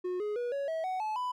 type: tone with pitch steps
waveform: triangle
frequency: 362.5 / 418.8 / 483.9 / 559.1 / 645.9 / 746.2 / 862.2 / 996.1 Hz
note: F#4 / G#4 / B4 / C#5 / E5 / F#5 / A5 / B5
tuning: -35 / +15 / -35 / +15 / -35 / +14 / -35 / +15 cents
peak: -29 dBFS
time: 0.04-1.32 s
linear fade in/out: 10 ms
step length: 160 ms
effects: none